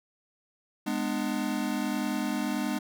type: chord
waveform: square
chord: G# diminished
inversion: none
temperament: just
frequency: 207.7 / 249.2 / 299 Hz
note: G#3 / B3 / D4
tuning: 0 / +16 / +31 cents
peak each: -33 dBFS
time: 0.86-2.79 s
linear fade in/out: 10 ms
effects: none